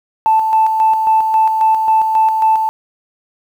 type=tone with tremolo; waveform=sine; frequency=880 Hz; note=A5; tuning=in tune; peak=-7 dBFS; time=0.26-2.69 s; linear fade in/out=0 ms; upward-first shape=square; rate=3.7 Hz; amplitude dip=45%; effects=tanh soft clip ceiling -3 dBFS + 7-bit